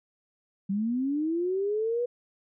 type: linear sweep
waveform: sine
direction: up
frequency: 189.4 to 492.1 Hz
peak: -25 dBFS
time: 0.69-2.06 s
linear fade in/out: 10 ms
effects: none